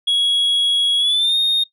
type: tone with pitch glide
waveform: sine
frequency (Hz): 3329 to 3694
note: G#7 to A#7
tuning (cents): +3 to -16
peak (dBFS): -11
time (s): 0.07-1.64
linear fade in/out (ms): 10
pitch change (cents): +181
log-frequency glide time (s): 0.98-1.36
effects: noise-tail reverb RT60 0.1 s tail -20 dB re dry + tanh soft clip ceiling -13 dBFS